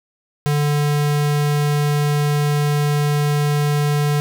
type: tone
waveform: square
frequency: 146.83 Hz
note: D3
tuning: in tune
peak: -16 dBFS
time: 0.46-4.2 s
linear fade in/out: 0 ms
effects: none